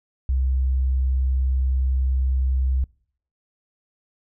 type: tone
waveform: sine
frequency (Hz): 65.1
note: C2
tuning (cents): -8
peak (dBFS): -18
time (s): 0.29-2.84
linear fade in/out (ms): 0
effects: noise-tail reverb RT60 0.6 s tail -25 dB re dry

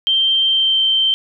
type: tone with pitch glide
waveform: sine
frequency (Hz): 3143 to 3121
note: G7 to G7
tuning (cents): +4 to -8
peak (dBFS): -12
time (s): 0.07-1.14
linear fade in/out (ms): 0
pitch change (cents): -12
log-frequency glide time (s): 0.44-0.81
effects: none

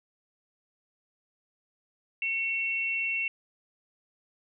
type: tone pair together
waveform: sine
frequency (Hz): 2217 / 2709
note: C#7 / E7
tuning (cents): 0 / +47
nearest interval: minor third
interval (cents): 347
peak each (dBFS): -33 / -28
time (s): 2.22-3.28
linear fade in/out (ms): 2
effects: none

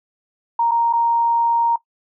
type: tone with dropouts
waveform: sine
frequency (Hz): 932.3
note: A#5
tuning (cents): 0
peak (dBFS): -14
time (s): 0.59-1.76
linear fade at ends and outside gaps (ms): 5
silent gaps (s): 0.712-0.716 / 0.928-0.934
effects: noise-tail reverb RT60 0.1 s tail -17 dB re dry

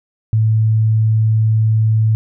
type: tone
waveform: sine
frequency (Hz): 110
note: A2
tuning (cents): 0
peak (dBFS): -10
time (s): 0.33-2.15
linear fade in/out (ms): 0
effects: none

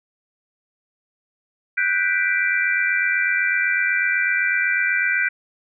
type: chord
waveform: sine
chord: G major seventh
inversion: third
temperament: equal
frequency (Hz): 1480 / 1568 / 1975.5 / 2349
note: F#6 / G6 / B6 / D7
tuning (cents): 0 / 0 / 0 / 0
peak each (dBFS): -23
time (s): 1.77-5.29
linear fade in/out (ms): 10
effects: none

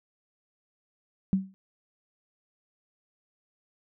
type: tone with exponential decay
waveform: sine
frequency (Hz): 191.4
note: G3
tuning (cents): -41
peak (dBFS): -17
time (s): 1.33-1.54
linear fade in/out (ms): 0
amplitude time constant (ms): 44
effects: none

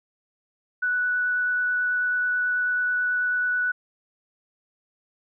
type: tone with vibrato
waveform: sine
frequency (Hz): 1480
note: F#6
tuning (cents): 0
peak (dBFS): -21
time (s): 0.82-3.72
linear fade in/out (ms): 10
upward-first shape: triangle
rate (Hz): 9.2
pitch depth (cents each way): 9
effects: none

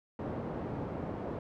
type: band-pass noise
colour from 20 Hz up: pink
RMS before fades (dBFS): -38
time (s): 0.19-1.39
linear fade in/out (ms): 2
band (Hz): 110 to 710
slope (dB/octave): 12
effects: none

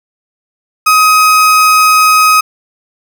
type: tone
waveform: 35% pulse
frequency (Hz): 1261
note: D#6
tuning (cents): +23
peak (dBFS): -3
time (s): 0.86-2.41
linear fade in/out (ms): 10
effects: 7-bit

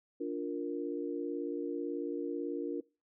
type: chord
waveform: sine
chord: Bb major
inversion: first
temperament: just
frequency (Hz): 291.4 / 349.6 / 466.2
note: D4 / F4 / Bb4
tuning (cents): -13 / +2 / 0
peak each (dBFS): -37 / -38 / -39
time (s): 0.2-2.81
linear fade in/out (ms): 10
effects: noise-tail reverb RT60 0.3 s tail -22 dB re dry

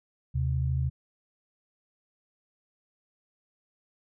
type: tone pair together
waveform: sine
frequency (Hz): 77.78 / 130.81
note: D#2 / C3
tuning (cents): 0 / 0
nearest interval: major sixth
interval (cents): 900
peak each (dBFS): -28 / -27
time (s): 0.34-0.9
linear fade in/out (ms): 20
effects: none

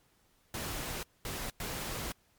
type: noise bursts at uneven times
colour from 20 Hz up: pink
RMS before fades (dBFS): -38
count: 3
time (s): 0.54-1.03 / 1.25-1.5 / 1.6-2.12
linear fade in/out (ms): 2
effects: pink hiss -69 dBFS RMS until 2.38 s + MP3 96 kbps

